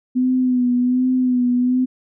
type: tone with vibrato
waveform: sine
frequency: 250.9 Hz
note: B3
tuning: 28 cents sharp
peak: -14 dBFS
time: 0.15-1.86 s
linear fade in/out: 20 ms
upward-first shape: sine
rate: 1.3 Hz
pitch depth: 37 cents each way
effects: none